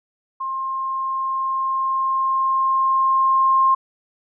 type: tone with level ramp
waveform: sine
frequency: 1062 Hz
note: C6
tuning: 25 cents sharp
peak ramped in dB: -23 to -12 dBFS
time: 0.4-3.75 s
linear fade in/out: 10 ms
effects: none